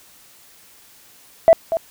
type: tone with echo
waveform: sine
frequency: 659.3 Hz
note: E5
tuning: in tune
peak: -4 dBFS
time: 1.48-1.53 s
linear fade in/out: 0 ms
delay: 240 ms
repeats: 1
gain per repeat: -12 dB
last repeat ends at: 1.77 s
effects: tanh soft clip ceiling -2 dBFS + white hiss -49 dBFS RMS until 1.9 s